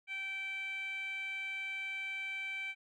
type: tone with band-pass filter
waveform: 15% pulse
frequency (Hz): 776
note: G5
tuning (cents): -18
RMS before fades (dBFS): -40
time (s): 0.07-2.75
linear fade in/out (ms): 50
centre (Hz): 2300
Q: 5
effects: none